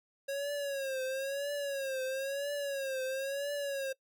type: tone with vibrato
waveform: square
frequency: 548 Hz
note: C#5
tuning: 20 cents flat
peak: -34 dBFS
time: 0.28-3.93 s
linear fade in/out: 10 ms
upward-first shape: triangle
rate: 1 Hz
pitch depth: 100 cents each way
effects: noise-tail reverb RT60 0.1 s tail -22 dB re dry